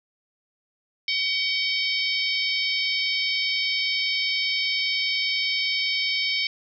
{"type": "harmonic tone with a mistuned harmonic", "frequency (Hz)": 755, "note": "F#5", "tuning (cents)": 35, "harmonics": [3, 4, 5, 6, 7], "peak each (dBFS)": [-26, -29, -31, -31, -29], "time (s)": [1.08, 6.47], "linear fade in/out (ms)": 2, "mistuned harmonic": 4, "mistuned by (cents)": 57, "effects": []}